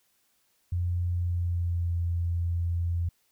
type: tone with pitch glide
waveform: sine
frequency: 88 to 85.69 Hz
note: F2 to F2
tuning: +14 to -32 cents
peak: -25 dBFS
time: 0.72-3.09 s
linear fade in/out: 5 ms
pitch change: -46 cents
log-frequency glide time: 1.13-1.95 s
effects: white hiss -70 dBFS RMS until 3.31 s